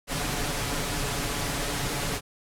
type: noise with comb filter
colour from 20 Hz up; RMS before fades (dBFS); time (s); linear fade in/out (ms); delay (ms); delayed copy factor
pink; -29; 0.07-2.21; 50; 7; +0.5
effects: low-pass 12000 Hz 12 dB/octave